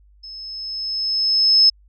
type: tone with level ramp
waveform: sine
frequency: 5200 Hz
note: E8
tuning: 24 cents flat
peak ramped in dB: -34 to -8 dBFS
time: 0.23-1.7 s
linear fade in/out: 10 ms
effects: added 50 Hz sine -49 dBFS peak until 1.88 s